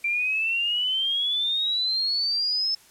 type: exponential sweep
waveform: sine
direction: up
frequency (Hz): 2349 to 5274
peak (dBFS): -22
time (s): 0.04-2.75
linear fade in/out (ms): 5
effects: white hiss -54 dBFS RMS until 2.9 s + low-pass 12000 Hz 12 dB/octave